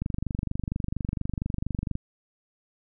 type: click train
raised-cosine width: 5 ms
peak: -16 dBFS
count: 48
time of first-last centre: 0.02-1.954 s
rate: 24.3 Hz
effects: none